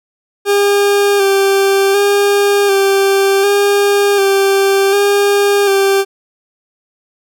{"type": "tone with vibrato", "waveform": "40% pulse", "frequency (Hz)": 398.2, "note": "G4", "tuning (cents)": 27, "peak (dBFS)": -8, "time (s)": [0.45, 6.05], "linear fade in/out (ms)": 50, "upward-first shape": "square", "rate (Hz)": 0.67, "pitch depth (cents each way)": 26, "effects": []}